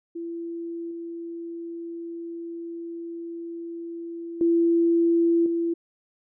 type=tone with level steps; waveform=sine; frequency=336.9 Hz; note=E4; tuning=38 cents sharp; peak=-30 / -32 / -17 / -22 dBFS; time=0.15-5.74 s; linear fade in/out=10 ms; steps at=0.91 / 4.41 / 5.46 s; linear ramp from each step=2 ms; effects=none